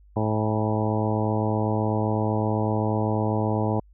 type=harmonic tone with a mistuned harmonic; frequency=107.9 Hz; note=A2; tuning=33 cents flat; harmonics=1 / 2 / 3 / 4 / 5 / 6 / 7 / 8 / 9; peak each=-25 / -28 / -30 / -31 / -32 / -33 / -33 / -34 / -35 dBFS; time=0.16-3.8 s; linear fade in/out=5 ms; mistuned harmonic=7; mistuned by=+52 cents; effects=added 50 Hz sine -50 dBFS peak until 3.93 s